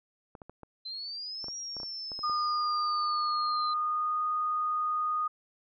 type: clicks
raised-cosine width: 1 ms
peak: -31 dBFS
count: 12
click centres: 0.352 / 0.418 / 0.496 / 0.633 / 1.443 / 1.484 / 1.767 / 1.801 / 1.832 / 2.118 / 2.191 / 2.297 s
type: exponential two-way sweep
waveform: sine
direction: up then down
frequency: 4056 to 5680 to 4056 Hz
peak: -36 dBFS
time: 0.85-3.74 s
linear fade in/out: 10 ms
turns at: 1.56 s
type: tone with pitch glide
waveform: sine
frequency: 1216 to 1235.1 Hz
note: D#6 to D#6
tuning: -40 to -13 cents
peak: -27 dBFS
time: 2.23-5.28 s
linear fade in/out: 10 ms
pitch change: +27 cents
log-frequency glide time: 3.28-4.23 s
effects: none